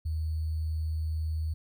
sine tone with sample-and-hold, 79 Hz, D#2, 27 cents sharp, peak -28 dBFS, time 0.05-1.54 s, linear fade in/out 10 ms, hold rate 4410 Hz, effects none

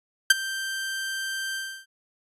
sawtooth tone with ADSR envelope, 1568 Hz, G6, in tune, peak -6 dBFS, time 0.3-1.86 s, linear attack 6 ms, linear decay 22 ms, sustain -19 dB, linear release 310 ms, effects resampled to 32000 Hz

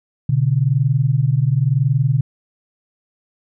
sine tone pair together, 123.46 / 144.4 Hz, B2 / D3, 0 / -29 cents, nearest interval minor third, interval 271 cents, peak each -16 dBFS, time 0.29-2.21 s, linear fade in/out 5 ms, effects none

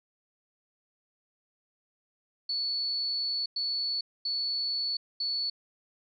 sine tone bursts at uneven times, 4435 Hz, C#8, in tune, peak -28 dBFS, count 4, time 2.49-3.46 / 3.56-4.01 / 4.25-4.97 / 5.2-5.5 s, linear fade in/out 5 ms, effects none

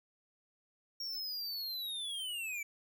square linear sweep, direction down, 5580 to 2282 Hz, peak -38 dBFS, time 1-2.63 s, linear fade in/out 5 ms, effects none

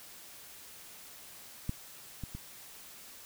clicks, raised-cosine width 5 ms, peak -20 / -26 / -28 dBFS, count 3, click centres 1.694 / 2.237 / 2.35 s, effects white hiss -51 dBFS RMS until 3.25 s

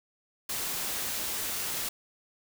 white noise, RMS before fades -33 dBFS, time 0.49-1.89 s, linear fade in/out 5 ms, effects none

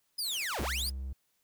sawtooth linear two-way sweep, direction down then up, 5100 to 82.41 to 5100 Hz, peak -29 dBFS, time 0.18-0.9 s, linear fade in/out 10 ms, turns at 0.62 s
white noise with tremolo, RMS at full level -47 dBFS, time 0.23-0.92 s, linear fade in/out 50 ms, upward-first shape triangle, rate 11 Hz, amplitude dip 55%
triangle tone, 66.2 Hz, C2, 21 cents sharp, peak -33 dBFS, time 0.59-1.13 s, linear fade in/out 5 ms
effects white hiss -75 dBFS RMS until 1.43 s

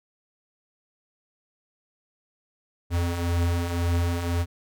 square beating tone pair, 84.5 / 86.4 Hz, E2 / F2, +43 / -18 cents, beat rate 1.9 Hz, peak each -31 / -24 dBFS, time 2.9-4.46 s, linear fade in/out 50 ms, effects none

